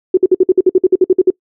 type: tone bursts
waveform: sine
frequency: 370 Hz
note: F#4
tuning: in tune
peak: -4 dBFS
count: 14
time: 0.14-1.304 s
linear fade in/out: 5 ms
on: 33 ms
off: 54 ms
effects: noise-tail reverb RT60 0.1 s tail -24 dB re dry